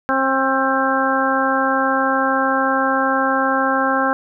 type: harmonic tone with a mistuned harmonic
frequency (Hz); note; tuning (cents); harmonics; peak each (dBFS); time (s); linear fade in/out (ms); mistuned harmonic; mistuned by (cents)
266.9; C4; +35; 1 / 2 / 3 / 4 / 5 / 6; -22 / -22 / -22 / -22 / -22 / -22; 0.09-4.13; 0; 6; -25
effects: none